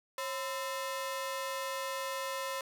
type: ring-modulated tone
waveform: sawtooth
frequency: 782 Hz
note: G5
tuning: 4 cents flat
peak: -28 dBFS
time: 0.18-2.61 s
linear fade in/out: 2 ms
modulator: 240 Hz
effects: none